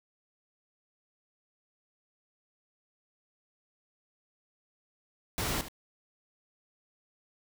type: noise with echo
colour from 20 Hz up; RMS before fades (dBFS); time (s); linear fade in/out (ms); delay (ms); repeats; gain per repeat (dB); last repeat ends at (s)
pink; -32; 5.38-5.61; 0; 74; 1; -12; 5.684
effects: none